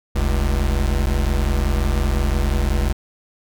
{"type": "tone pair together", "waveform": "square", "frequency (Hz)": [43.78, 69.5], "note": ["F1", "C#2"], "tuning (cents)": [5, 5], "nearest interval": "minor sixth", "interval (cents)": 800, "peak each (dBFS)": -20, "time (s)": [0.15, 2.93], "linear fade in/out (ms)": 10, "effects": []}